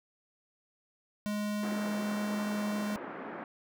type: tone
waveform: square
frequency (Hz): 208.5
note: G#3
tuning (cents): +7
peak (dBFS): -32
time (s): 1.26-2.96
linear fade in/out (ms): 0
type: band-pass noise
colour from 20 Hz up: pink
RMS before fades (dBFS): -42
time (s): 1.63-3.44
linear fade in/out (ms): 2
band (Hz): 210 to 1800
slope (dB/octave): 24
effects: none